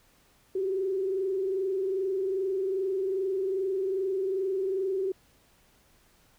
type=tone with frequency modulation; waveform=sine; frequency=382.9 Hz; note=G4; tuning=41 cents flat; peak=-26 dBFS; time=0.55-5.12 s; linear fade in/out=5 ms; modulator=22.5 Hz; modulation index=0.65; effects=pink hiss -63 dBFS RMS until 6.38 s